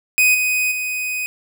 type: tone with level steps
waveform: 45% pulse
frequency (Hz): 2500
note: D#7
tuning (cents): +8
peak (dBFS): -11 / -16 / -21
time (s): 0.18-1.26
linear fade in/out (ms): 0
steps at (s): 0.34 / 0.71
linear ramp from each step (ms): 10
effects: none